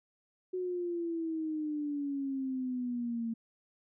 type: exponential sweep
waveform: sine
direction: down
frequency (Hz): 370 to 226.5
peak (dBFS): -32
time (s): 0.53-3.34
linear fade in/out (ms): 10
effects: none